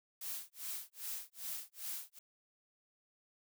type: noise with tremolo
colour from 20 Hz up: blue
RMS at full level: -41 dBFS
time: 0.21-2.19 s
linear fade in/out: 5 ms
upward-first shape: sine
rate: 2.5 Hz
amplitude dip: 100%
effects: none